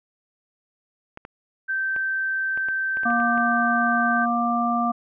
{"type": "clicks", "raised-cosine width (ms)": 0.5, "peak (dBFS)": -22, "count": 10, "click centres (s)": [1.174, 1.251, 1.963, 2.575, 2.686, 2.971, 3.034, 3.104, 3.202, 3.377]}
{"type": "tone", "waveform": "sine", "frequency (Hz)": 1555, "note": "G6", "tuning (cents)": -14, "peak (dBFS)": -22, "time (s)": [1.68, 4.26], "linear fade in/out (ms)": 20}
{"type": "harmonic tone", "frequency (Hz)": 236.4, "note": "A#3", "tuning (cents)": 24, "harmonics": [1, 3, 5], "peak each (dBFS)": [-24, -24, -24], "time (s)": [3.05, 4.92], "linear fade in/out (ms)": 10}
{"effects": []}